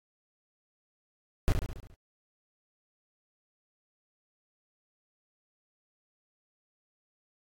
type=noise with echo; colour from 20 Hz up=brown; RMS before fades=-22 dBFS; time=1.48-1.52 s; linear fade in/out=0 ms; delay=70 ms; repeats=6; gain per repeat=-5 dB; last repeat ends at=1.94 s; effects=AAC 48 kbps